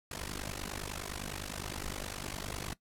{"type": "noise with amplitude modulation", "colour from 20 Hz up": "pink", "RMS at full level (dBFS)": -36, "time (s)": [0.11, 2.74], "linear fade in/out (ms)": 5, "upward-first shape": "sine", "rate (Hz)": 49.8, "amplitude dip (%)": 95, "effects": ["noise-tail reverb RT60 0.1 s tail -19 dB re dry", "low-pass 12000 Hz 12 dB/octave"]}